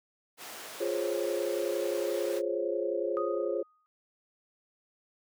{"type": "high-pass noise", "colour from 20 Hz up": "pink", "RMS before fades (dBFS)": -44, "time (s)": [0.37, 2.42], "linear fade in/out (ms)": 50, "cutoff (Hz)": 490, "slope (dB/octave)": 12}
{"type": "chord", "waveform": "sine", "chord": "Db major seventh", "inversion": "first", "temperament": "equal", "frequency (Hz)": [349.2, 415.3, 523.3, 554.4], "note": ["F4", "Ab4", "C5", "Db5"], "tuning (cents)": [0, 0, 0, 0], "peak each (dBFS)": -34, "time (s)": [0.8, 3.63], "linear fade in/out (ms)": 10}
{"type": "tone with exponential decay", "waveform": "sine", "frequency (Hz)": 1244.5, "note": "D#6", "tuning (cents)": 0, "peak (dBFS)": -32, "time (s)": [3.17, 3.86], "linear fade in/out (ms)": 0, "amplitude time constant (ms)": 150}
{"effects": []}